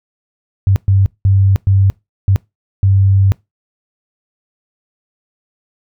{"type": "tone bursts at uneven times", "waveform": "sine", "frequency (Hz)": 97.4, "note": "G2", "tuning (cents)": -11, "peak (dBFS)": -7, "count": 6, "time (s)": [[0.67, 0.76], [0.88, 1.06], [1.25, 1.56], [1.67, 1.9], [2.28, 2.36], [2.83, 3.32]], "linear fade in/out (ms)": 0, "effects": ["noise-tail reverb RT60 0.2 s tail -23 dB re dry"]}